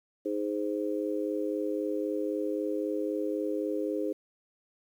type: harmonic tone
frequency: 103.83 Hz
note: G#2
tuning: in tune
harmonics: 3 / 4 / 5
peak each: -32 / -33 / -34 dBFS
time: 0.25-4.13 s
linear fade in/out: 10 ms
effects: 10-bit